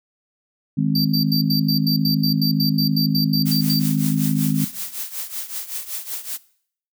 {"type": "harmonic tone", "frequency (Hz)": 52.2, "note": "G#1", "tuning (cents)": 10, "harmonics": [3, 4, 5], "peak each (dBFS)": [-20, -21, -22], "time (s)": [0.77, 4.65], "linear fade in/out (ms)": 10}
{"type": "tone bursts", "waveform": "square", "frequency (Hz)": 4658, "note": "D8", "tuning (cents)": -15, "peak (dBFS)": -20, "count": 16, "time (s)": [0.95, 3.795], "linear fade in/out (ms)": 5, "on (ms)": 100, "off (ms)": 83}
{"type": "noise with tremolo", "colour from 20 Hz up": "blue", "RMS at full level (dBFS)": -26, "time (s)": [3.45, 6.38], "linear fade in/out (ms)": 20, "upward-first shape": "triangle", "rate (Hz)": 5.3, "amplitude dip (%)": 85}
{"effects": ["noise-tail reverb RT60 0.6 s tail -20 dB re dry"]}